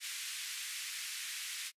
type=band-pass noise; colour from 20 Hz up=pink; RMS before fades=-42 dBFS; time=0-1.72 s; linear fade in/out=50 ms; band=1900 to 12000 Hz; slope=24 dB/octave; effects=noise-tail reverb RT60 0.1 s tail -26 dB re dry + resampled to 32000 Hz